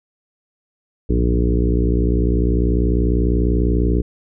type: harmonic tone with a mistuned harmonic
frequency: 60.1 Hz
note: B1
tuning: 46 cents flat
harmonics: 1 / 2 / 3 / 4 / 5 / 6 / 7 / 8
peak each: -16 / -24 / -23 / -27 / -23 / -26 / -25 / -34 dBFS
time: 1.09-4.02 s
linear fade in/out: 10 ms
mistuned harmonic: 2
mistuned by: -87 cents
effects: none